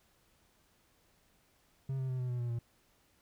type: tone with pitch steps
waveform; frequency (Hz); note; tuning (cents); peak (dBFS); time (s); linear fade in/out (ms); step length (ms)
triangle; 134.2 / 131.29 / 128.44 / 125.65 / 122.92 / 120.25 / 117.64; C3 / C3 / C3 / B2 / B2 / B2 / A#2; +44 / +6 / -32 / +30 / -8 / -46 / +16; -31; 1.89-2.59; 5; 100
effects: pink hiss -70 dBFS RMS until 3.21 s